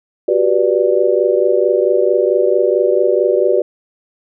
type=chord; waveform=sine; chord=G major seventh; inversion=third; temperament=just; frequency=367.5 / 392 / 490 / 588 Hz; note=F#4 / G4 / B4 / D5; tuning=-12 / 0 / -14 / +2 cents; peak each=-16 dBFS; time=0.28-3.62 s; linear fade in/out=5 ms; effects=none